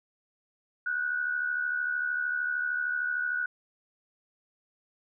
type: tone pair together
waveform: sine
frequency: 1466 / 1539.2 Hz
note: F#6 / G6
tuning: -16 / -32 cents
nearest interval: minor second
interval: 84 cents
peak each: -28 / -35 dBFS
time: 0.86-3.46 s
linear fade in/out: 5 ms
effects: none